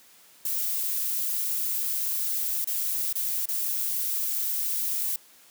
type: noise with dropouts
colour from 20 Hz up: violet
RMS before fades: -28 dBFS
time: 0.45-5.16 s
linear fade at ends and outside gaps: 2 ms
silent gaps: 2.644-2.673 / 3.128-3.154 / 3.457-3.487 s
effects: white hiss -55 dBFS RMS until 5.5 s + high-pass 150 Hz 12 dB/octave